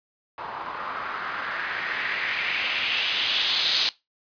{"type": "noise with low-pass filter sweep", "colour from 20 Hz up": "blue", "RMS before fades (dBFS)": -27, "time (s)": [0.38, 3.89], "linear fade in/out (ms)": 0, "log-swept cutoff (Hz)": [950, 4200], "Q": 2.8, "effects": ["noise-tail reverb RT60 0.2 s tail -19 dB re dry", "resampled to 11025 Hz"]}